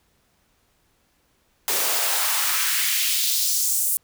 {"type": "noise with high-pass filter sweep", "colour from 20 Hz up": "white", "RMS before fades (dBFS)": -22, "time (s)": [1.68, 3.97], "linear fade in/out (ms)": 0, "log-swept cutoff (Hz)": [370, 10000], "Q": 1.6, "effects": ["pink hiss -65 dBFS RMS until 4.03 s"]}